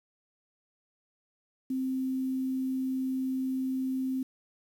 sine tone with quantisation, 261.6 Hz, C4, in tune, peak -28 dBFS, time 1.7-4.23 s, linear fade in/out 5 ms, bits 9, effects none

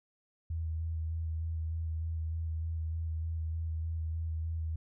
sine tone with vibrato, 80.9 Hz, E2, 32 cents flat, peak -32 dBFS, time 0.5-4.76 s, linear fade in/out 5 ms, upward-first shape square, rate 3.3 Hz, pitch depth 17 cents each way, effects none

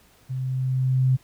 sine tone with level ramp, 130 Hz, C3, 11 cents flat, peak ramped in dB -26 to -15 dBFS, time 0.29-1.17 s, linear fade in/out 20 ms, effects pink hiss -57 dBFS RMS until 1.23 s

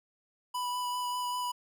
square tone with vibrato, 987.8 Hz, B5, in tune, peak -32 dBFS, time 0.54-1.52 s, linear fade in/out 10 ms, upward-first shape sine, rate 5.1 Hz, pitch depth 12 cents each way, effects none

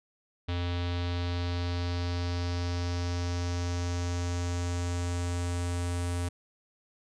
square tone with low-pass filter sweep, 87.6 Hz, F2, 6 cents sharp, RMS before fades -31 dBFS, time 0.48-6.29 s, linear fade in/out 10 ms, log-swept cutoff 3600 to 9200 Hz, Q 2.7, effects none

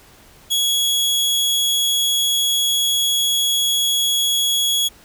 sawtooth tone, 3342 Hz, G#7, 10 cents sharp, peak -13 dBFS, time 0.5-4.89 s, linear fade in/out 20 ms, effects pink hiss -48 dBFS RMS until 5.04 s

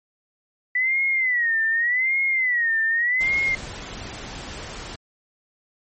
sine tone with vibrato, 1964 Hz, B6, 10 cents flat, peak -18 dBFS, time 0.75-3.55 s, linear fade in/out 5 ms, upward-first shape sine, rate 0.85 Hz, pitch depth 160 cents each way
pink noise, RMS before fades -35 dBFS, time 3.2-4.96 s, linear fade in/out 10 ms
effects MP3 32 kbps

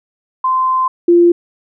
sine tone pair in turn, 1036 / 345.7 Hz, C6 / F4, -17 / -18 cents, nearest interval octave + perfect fifth, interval 1901 cents, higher first, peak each -11 / -5 dBFS, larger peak second, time 0.44-0.88 / 1.08-1.32 s, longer first, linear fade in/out 5 ms, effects none

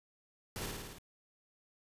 pink noise with echo, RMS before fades -41 dBFS, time 0.56-0.66 s, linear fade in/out 0 ms, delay 54 ms, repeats 6, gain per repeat -2 dB, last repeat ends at 0.984 s, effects resampled to 32000 Hz

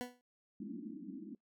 20% pulse tone with exponential decay, 246.9 Hz, B3, in tune, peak -31 dBFS, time 0.01-0.21 s, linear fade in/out 0 ms, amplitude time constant 42 ms
pink band-pass noise, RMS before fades -46 dBFS, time 0.6-1.35 s, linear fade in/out 2 ms, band 190 to 330 Hz, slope 96 dB/octave
effects noise-tail reverb RT60 0.1 s tail -21 dB re dry

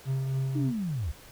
triangle tone with tremolo, 133.5 Hz, C3, 35 cents sharp, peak -23 dBFS, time 0.05-0.73 s, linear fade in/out 50 ms, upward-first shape triangle, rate 3.7 Hz, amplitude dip 35%
sine linear sweep, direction down, 313.2 to 61.3 Hz, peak -28 dBFS, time 0.55-1.12 s, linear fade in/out 10 ms
effects pink hiss -51 dBFS RMS until 1.31 s

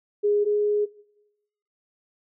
sine tone pair in turn, 413.2 / 416.1 Hz, G#4 / G#4, -9 / +3 cents, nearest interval unison, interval 12 cents, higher second, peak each -18 / -19 dBFS, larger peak first, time 0.23-0.45 / 0.45-0.86 s, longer second, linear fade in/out 20 ms, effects noise-tail reverb RT60 0.9 s tail -21 dB re dry

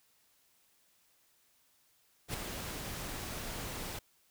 pink noise with ADSR envelope, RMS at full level -35 dBFS, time 2.28-3.99 s, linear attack 60 ms, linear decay 4 ms, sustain -6 dB, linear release 5 ms, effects white hiss -70 dBFS RMS until 4.3 s

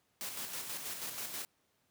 white noise with tremolo, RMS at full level -40 dBFS, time 0.21-1.45 s, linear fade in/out 0 ms, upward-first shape square, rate 6.2 Hz, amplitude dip 40%, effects pink hiss -75 dBFS RMS until 1.9 s + high-pass 100 Hz 12 dB/octave

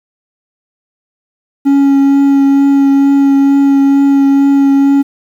triangle tone with vibrato, 277.2 Hz, C#4, in tune, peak -3 dBFS, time 1.65-5.03 s, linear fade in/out 20 ms, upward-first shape triangle, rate 2.2 Hz, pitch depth 12 cents each way, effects 7-bit

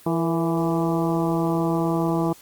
harmonic tone with a mistuned harmonic, 166.3 Hz, E3, 16 cents sharp, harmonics 1 / 2 / 3 / 4 / 5 / 6 / 7, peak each -24 / -23 / -31 / -30 / -31 / -33 / -34 dBFS, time 0.06-2.33 s, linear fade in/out 5 ms, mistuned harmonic 3, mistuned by -67 cents, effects white hiss -49 dBFS RMS until 2.41 s + Opus 32 kbps

